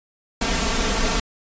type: noise with comb filter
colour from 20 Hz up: pink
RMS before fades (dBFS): -21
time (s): 0.41-1.2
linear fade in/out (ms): 5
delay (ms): 4.4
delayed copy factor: +1
effects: resampled to 16000 Hz